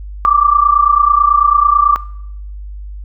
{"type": "tone pair together", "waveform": "sine", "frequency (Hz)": [1158.9, 1188], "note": ["D6", "D6"], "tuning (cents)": [-23, 20], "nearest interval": "unison", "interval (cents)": 43, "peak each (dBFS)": -10, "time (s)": [0.25, 1.96], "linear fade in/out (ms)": 0, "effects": ["noise-tail reverb RT60 0.7 s tail -20 dB re dry", "added 50 Hz sine -25 dBFS peak until 3.04 s"]}